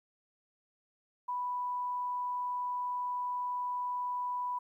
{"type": "tone", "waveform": "sine", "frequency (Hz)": 987.8, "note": "B5", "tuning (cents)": 0, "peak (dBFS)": -32, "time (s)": [1.28, 4.59], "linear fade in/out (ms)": 10, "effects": ["12-bit"]}